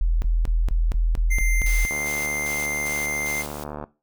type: tone bursts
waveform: sine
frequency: 41.2 Hz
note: E1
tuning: in tune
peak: -17 dBFS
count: 8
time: 0.01-1.851 s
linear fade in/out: 0 ms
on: 210 ms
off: 23 ms
type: tone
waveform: square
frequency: 2093 Hz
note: C7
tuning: in tune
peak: -25 dBFS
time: 1.3-3.43 s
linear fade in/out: 20 ms
type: noise with tremolo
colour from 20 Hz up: white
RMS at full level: -35 dBFS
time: 1.66-3.64 s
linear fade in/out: 2 ms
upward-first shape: square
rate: 2.5 Hz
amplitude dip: 50%
type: click train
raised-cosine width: 1 ms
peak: -18 dBFS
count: 144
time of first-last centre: 1.91-3.84 s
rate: 74.1 Hz
effects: noise-tail reverb RT60 0.3 s tail -19 dB re dry

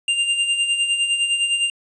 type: tone with tremolo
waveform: square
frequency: 2794 Hz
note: F7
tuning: in tune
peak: -16 dBFS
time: 0.08-1.7 s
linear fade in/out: 2 ms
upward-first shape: sine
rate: 9.8 Hz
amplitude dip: 55%
effects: resampled to 24000 Hz + 9-bit

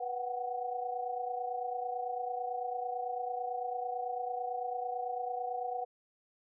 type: tone cluster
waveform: sine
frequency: 490.7 / 734 / 763 Hz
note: B4 / F#5 / G5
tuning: -11 / -14 / -47 cents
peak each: -40 / -36 / -40 dBFS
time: 0-5.85 s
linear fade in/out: 10 ms
effects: none

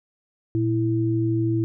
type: tone pair together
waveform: sine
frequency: 116.54 / 329.6 Hz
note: A#2 / E4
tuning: 0 / 0 cents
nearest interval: octave + tritone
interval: 1800 cents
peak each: -22 dBFS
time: 0.55-1.64 s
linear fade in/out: 0 ms
effects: none

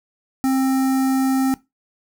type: tone with notch filter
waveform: square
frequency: 264.6 Hz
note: C4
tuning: 20 cents sharp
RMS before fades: -18 dBFS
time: 0.44-1.54 s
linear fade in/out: 0 ms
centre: 3100 Hz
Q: 0.6
effects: noise-tail reverb RT60 0.2 s tail -19 dB re dry

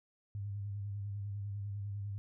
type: tone with vibrato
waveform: sine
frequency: 101 Hz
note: G#2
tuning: 48 cents flat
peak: -37 dBFS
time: 0.35-2.18 s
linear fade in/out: 0 ms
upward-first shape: square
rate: 10 Hz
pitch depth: 34 cents each way
effects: none

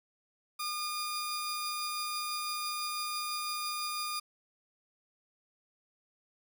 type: tone pair together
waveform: sawtooth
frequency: 1213 / 4858 Hz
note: D#6 / D#8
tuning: -44 / -42 cents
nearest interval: 2 octaves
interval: 2402 cents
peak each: -32 / -35 dBFS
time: 0.59-4.2 s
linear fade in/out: 10 ms
effects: none

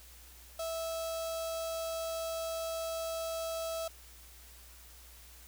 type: tone with notch filter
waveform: sawtooth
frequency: 655 Hz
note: E5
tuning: 11 cents flat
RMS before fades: -37 dBFS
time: 0.59-3.88 s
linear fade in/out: 5 ms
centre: 2000 Hz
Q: 1
effects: added 60 Hz sine -55 dBFS peak until 5.47 s + white hiss -56 dBFS RMS until 5.47 s

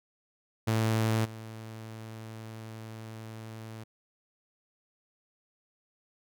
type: tone with level steps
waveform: sawtooth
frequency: 111.1 Hz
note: A2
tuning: 17 cents sharp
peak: -21 / -37 dBFS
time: 0.67-3.84 s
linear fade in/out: 10 ms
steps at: 1.24 s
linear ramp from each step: 20 ms
effects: none

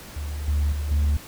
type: tone with level steps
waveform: sine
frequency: 73.42 Hz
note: D2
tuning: in tune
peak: -27 / -17 / -24 / -15 dBFS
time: 0.16-1.17 s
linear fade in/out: 5 ms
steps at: 0.48 / 0.72 / 0.91 s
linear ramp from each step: 2 ms
effects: tanh soft clip ceiling -17 dBFS + pink hiss -42 dBFS RMS until 1.27 s

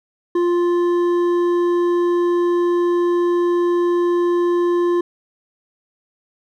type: tone with hard clipping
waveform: sine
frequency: 349.2 Hz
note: F4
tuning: in tune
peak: -16 dBFS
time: 0.35-5.01 s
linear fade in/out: 5 ms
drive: 7 dB
effects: none

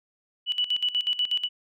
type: tone with tremolo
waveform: sine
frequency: 2957 Hz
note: F#7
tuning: 2 cents flat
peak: -21 dBFS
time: 0.46-1.49 s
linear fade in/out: 50 ms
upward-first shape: square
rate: 8.2 Hz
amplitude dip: 80%
effects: none

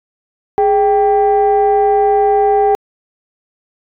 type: tone pair together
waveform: sine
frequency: 415.8 / 785 Hz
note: G#4 / G5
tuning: +2 / +2 cents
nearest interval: major seventh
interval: 1100 cents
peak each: -10 dBFS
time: 0.58-2.75 s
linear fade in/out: 0 ms
effects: tanh soft clip ceiling -4 dBFS

